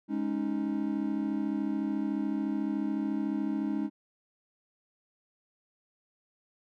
triangle chord, Ab suspended fourth, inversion none, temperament equal, 207.7 / 277.2 / 311.1 Hz, Ab3 / Db4 / Eb4, 0 / 0 / 0 cents, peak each -31 dBFS, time 0.08-3.9 s, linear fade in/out 50 ms, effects none

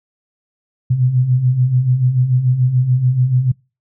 sine beating tone pair, 121.9 / 128.8 Hz, B2 / C3, -22 / -27 cents, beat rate 6.9 Hz, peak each -19 / -12 dBFS, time 0.9-3.52 s, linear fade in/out 10 ms, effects noise-tail reverb RT60 0.3 s tail -26 dB re dry

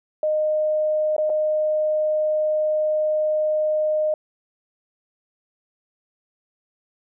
sine tone with dropouts, 615 Hz, D#5, 20 cents flat, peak -18 dBFS, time 0.23-4.14 s, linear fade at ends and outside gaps 2 ms, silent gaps 1.165-1.181 / 1.296-1.3 s, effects none

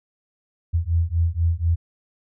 sine beating tone pair, 82 / 86.1 Hz, E2 / F2, -9 / -24 cents, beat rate 4.1 Hz, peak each -21 dBFS, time 0.73-1.76 s, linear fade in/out 20 ms, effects none

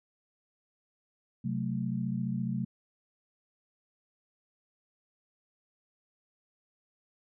sine chord, F# diminished, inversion second, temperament equal, 130.81 / 185 / 220 Hz, C3 / F#3 / A3, 0 / 0 / 0 cents, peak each -34 dBFS, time 1.44-2.65 s, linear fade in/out 10 ms, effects none

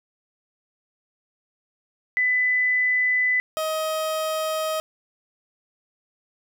sine / 30% pulse tone pair in turn, 2000 / 630 Hz, B6 / D#5, +21 / +21 cents, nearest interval octave + minor sixth, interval 2000 cents, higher first, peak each -18 / -21 dBFS, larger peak first, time 2.17-3.4 / 3.57-4.8 s, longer neither, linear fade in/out 0 ms, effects none

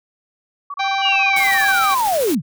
sine tone bursts, 1135 Hz, C#6, 41 cents sharp, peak -25 dBFS, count 15, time 0.7-1.721 s, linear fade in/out 5 ms, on 41 ms, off 29 ms
harmonic tone, 783 Hz, G5, 2 cents flat, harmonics 1 / 2 / 3 / 4 / 5 / 6 / 7 / 8, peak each -19 / -28 / -24 / -36 / -27 / -39 / -40 / -43 dBFS, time 0.79-1.95 s, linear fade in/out 10 ms
sine linear sweep, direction down, 2960 to 115.9 Hz, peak -15 dBFS, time 1.01-2.42 s, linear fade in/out 50 ms
white noise with tremolo, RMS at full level -26 dBFS, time 1.36-2.35 s, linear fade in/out 5 ms, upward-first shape triangle, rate 13 Hz, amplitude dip 35%
effects none

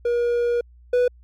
triangle tone pair in turn, 477.6 / 492.7 Hz, A#4 / B4, +42 / -4 cents, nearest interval minor second, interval 54 cents, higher second, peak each -16 / -13 dBFS, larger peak second, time 0.05-0.61 / 0.93-1.08 s, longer first, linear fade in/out 5 ms, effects added 60 Hz sine -46 dBFS peak until 1.23 s + MP3 96 kbps

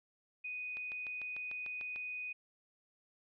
sine tone, 2489 Hz, D#7, in tune, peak -39 dBFS, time 0.44-2.33 s, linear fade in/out 10 ms
click train, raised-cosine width 0.3 ms, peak -35 dBFS, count 9, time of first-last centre 0.77-1.96 s, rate 6.72 Hz
effects none

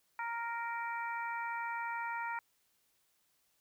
harmonic tone, 465.8 Hz, A#4, 1 cent flat, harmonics 2 / 3 / 4 / 5, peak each -38 / -42 / -44 / -46 dBFS, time 0.19-2.39 s, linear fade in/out 2 ms, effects white hiss -75 dBFS RMS until 3.6 s

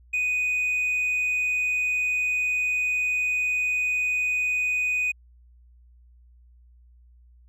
triangle tone with hard clipping, 2489 Hz, D#7, in tune, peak -21 dBFS, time 0.13-5.12 s, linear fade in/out 10 ms, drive 1 dB, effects added 60 Hz sine -51 dBFS peak until 7.48 s

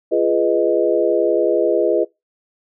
sine chord, F half-diminished seventh, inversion none, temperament equal with one note detuned, 344 / 415.3 / 493.9 / 622.3 Hz, F4 / Ab4 / Cb5 / Eb5, -26 / 0 / 0 / 0 cents, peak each -19 dBFS, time 0.11-2.05 s, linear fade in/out 20 ms, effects noise-tail reverb RT60 0.2 s tail -23 dB re dry

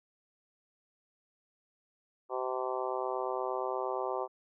harmonic tone, 128.5 Hz, C3, 31 cents flat, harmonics 3 / 4 / 5 / 6 / 7 / 8 / 9, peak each -37 / -38 / -39 / -40 / -40 / -41 / -42 dBFS, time 2.29-4.28 s, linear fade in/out 50 ms, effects none

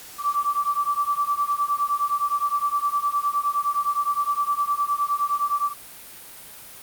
sine beating tone pair, 1156 / 1165.7 Hz, D6 / D6, -28 / -13 cents, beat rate 9.7 Hz, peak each -24 / -23 dBFS, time 0.18-5.74 s, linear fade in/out 50 ms, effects white hiss -42 dBFS RMS until 6.82 s + Opus 48 kbps

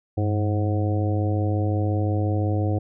harmonic tone with a mistuned harmonic, 105.7 Hz, G#2, 31 cents sharp, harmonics 1 / 2 / 3 / 4 / 5 / 6 / 7, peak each -21 / -34 / -28 / -34 / -32 / -40 / -34 dBFS, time 0.17-2.79 s, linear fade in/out 10 ms, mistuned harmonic 1, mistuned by -100 cents, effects none

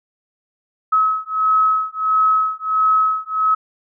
sine beating tone pair, 1283 / 1284.5 Hz, E6 / E6, -47 / -45 cents, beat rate 1.5 Hz, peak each -17 dBFS, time 0.92-3.55 s, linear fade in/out 10 ms, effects none

